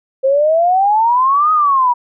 sine exponential two-way sweep, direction up then down, 523 to 1265 to 954 Hz, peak -9 dBFS, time 0.23-1.94 s, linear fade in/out 20 ms, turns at 1.52 s, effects none

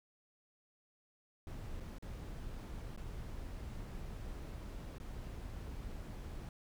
brown noise with dropouts, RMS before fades -45 dBFS, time 1.47-6.49 s, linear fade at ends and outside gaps 1 ms, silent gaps 1.801-1.805 / 1.984-2.024 / 2.963-2.975 / 4.983-5 s, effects none

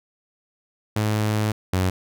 sawtooth tone pair in turn, 106.9 / 92.83 Hz, A2 / F#2, -49 / +6 cents, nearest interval major second, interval 245 cents, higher first, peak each -16 / -15 dBFS, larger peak second, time 0.96-1.52 / 1.73-1.9 s, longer first, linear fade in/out 5 ms, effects none

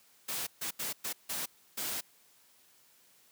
white noise bursts at uneven times, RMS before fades -36 dBFS, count 6, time 0.28-0.47 / 0.61-0.71 / 0.79-0.93 / 1.04-1.13 / 1.29-1.46 / 1.77-2.01 s, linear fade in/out 10 ms, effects white hiss -64 dBFS RMS until 3.31 s + high-pass 100 Hz 12 dB/octave

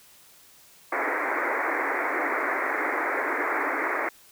white band-pass noise, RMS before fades -27 dBFS, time 0.92-4.09 s, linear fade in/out 5 ms, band 270 to 2200 Hz, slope 96 dB/octave, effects white hiss -54 dBFS RMS until 4.31 s

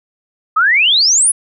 sine exponential sweep, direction up, 1217 to 10710 Hz, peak -8 dBFS, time 0.56-1.32 s, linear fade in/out 10 ms, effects none

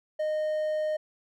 triangle tone, 616 Hz, D#5, 17 cents flat, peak -24 dBFS, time 0.19-0.97 s, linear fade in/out 10 ms, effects none

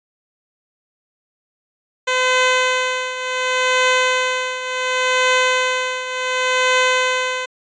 10% pulse tone with tremolo, 510 Hz, C5, 44 cents flat, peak -4 dBFS, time 2.07-7.46 s, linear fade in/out 10 ms, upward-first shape triangle, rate 0.69 Hz, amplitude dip 75%, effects resampled to 16000 Hz

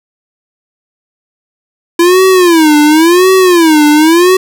square tone with vibrato, 335.2 Hz, E4, 29 cents sharp, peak -4 dBFS, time 1.99-4.37 s, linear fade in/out 5 ms, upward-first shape sine, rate 0.93 Hz, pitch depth 210 cents each way, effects none

